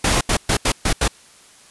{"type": "noise bursts at uneven times", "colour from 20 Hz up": "pink", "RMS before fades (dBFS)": -17, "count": 6, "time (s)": [[0.04, 0.21], [0.29, 0.37], [0.49, 0.57], [0.65, 0.72], [0.85, 0.93], [1.01, 1.08]], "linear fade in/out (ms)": 5, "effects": ["white hiss -48 dBFS RMS until 1.7 s", "resampled to 24000 Hz"]}